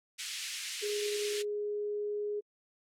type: high-pass noise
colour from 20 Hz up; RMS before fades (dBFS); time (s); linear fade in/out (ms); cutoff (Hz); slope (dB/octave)
pink; -38; 0.18-1.43; 20; 2200; 24
type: tone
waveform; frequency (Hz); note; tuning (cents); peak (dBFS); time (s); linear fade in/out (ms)
sine; 415.3; G#4; 0; -32; 0.82-2.41; 20
effects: low-pass 9000 Hz 12 dB/octave + AAC 64 kbps